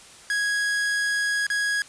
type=tone with dropouts; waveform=45% pulse; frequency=1658 Hz; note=G#6; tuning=3 cents flat; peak=-22 dBFS; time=0.3-1.82 s; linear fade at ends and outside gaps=1 ms; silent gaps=1.467-1.501 s; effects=white hiss -47 dBFS RMS until 1.88 s + resampled to 22050 Hz